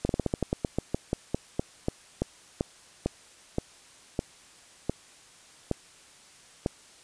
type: slowing click train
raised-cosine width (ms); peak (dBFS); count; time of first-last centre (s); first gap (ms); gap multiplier
2; -12; 23; 0.05-6.661; 42; 1.16
effects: white hiss -54 dBFS RMS until 7.03 s + resampled to 22050 Hz